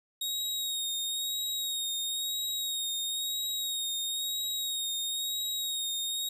sawtooth tone with vibrato, 3754 Hz, A#7, 11 cents sharp, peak -28 dBFS, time 0.21-6.29 s, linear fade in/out 5 ms, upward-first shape sine, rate 1 Hz, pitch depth 31 cents each way, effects none

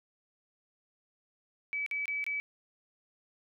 sine tone with dropouts, 2292 Hz, D7, 43 cents flat, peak -31 dBFS, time 1.73-2.4 s, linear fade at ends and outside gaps 0 ms, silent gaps 1.863-1.912 / 2.056-2.08 / 2.241-2.265 s, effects none

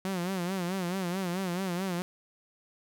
sawtooth tone with vibrato, 182.9 Hz, F#3, 20 cents flat, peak -26 dBFS, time 0.05-2.02 s, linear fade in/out 0 ms, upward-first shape sine, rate 4.6 Hz, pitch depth 110 cents each way, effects none

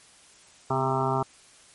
harmonic tone with a mistuned harmonic, 132.8 Hz, C3, 26 cents sharp, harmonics 1 / 2 / 3 / 5 / 6 / 7 / 8 / 9 / 10, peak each -29 / -34 / -30 / -32 / -31 / -30 / -36 / -32 / -35 dBFS, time 0.7-1.23 s, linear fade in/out 5 ms, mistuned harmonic 2, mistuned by -57 cents, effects white hiss -54 dBFS RMS until 1.74 s + MP3 48 kbps

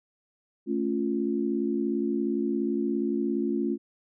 sine chord, A augmented, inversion none, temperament equal, 220 / 277.2 / 349.2 Hz, A3 / C#4 / E#4, 0 / 0 / 0 cents, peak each -29 dBFS, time 0.66-3.78 s, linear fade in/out 50 ms, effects none

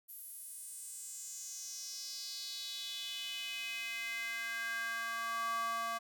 square tone with high-pass filter sweep, 229.7 Hz, A#3, 25 cents flat, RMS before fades -41 dBFS, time 0.08-5.99 s, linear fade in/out 20 ms, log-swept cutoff 12000 to 940 Hz, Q 4.2, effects none

